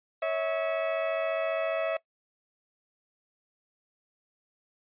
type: tone pair together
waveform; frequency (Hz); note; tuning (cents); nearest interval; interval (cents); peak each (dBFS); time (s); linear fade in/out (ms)
40% pulse; 554.4 / 649.1; C#5 / E5; 0 / -27; minor third; 273; -32 / -27; 0.22-1.97; 5
effects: noise-tail reverb RT60 0.1 s tail -20 dB re dry + resampled to 8000 Hz